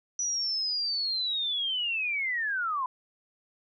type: linear sweep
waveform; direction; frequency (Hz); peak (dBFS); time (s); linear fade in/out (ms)
sine; down; 5920 to 988; -27; 0.19-2.86; 2
effects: none